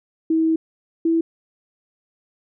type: tone pair in turn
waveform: sine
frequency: 322.2 / 329.2 Hz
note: E4 / E4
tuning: -39 / -2 cents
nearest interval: unison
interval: 37 cents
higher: second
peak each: -15 dBFS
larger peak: neither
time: 0.3-0.56 / 1.05-1.21 s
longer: first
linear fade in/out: 5 ms
effects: none